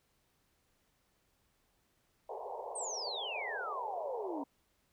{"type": "band-pass noise", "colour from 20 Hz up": "white", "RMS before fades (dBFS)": -43, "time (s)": [2.29, 4.44], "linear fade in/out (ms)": 5, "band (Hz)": [400, 980], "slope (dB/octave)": 96}
{"type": "exponential sweep", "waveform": "sine", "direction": "down", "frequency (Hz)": [8730, 265.3], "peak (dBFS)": -38, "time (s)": [2.75, 4.44], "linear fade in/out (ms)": 10}
{"effects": ["pink hiss -75 dBFS RMS until 4.92 s"]}